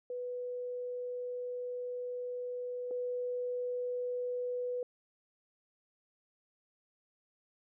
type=tone pair in turn; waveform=sine; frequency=493.9 / 493.9 Hz; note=B4 / B4; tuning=0 / 0 cents; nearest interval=unison; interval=0 cents; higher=neither; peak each=-36 / -33 dBFS; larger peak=second; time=0.1-2.91 / 2.91-4.83 s; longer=first; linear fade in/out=2 ms; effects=none